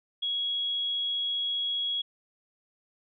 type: tone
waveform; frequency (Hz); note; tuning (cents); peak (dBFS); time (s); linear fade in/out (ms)
sine; 3325; G#7; +1; -27; 0.22-2.02; 10
effects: none